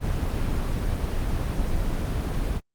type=noise; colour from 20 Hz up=brown; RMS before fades=-25 dBFS; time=0-2.61 s; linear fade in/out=50 ms; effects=Opus 24 kbps